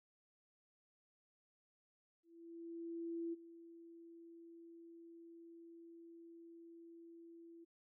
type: tone with ADSR envelope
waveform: sine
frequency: 335.1 Hz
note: E4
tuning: 29 cents sharp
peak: -39 dBFS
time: 2.23-7.65 s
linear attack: 1100 ms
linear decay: 22 ms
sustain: -16 dB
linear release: 16 ms
effects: none